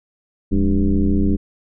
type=tone with frequency modulation; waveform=sine; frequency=109.6 Hz; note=A2; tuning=6 cents flat; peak=-13 dBFS; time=0.51-1.37 s; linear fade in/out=20 ms; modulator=94.1 Hz; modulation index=2.3; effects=none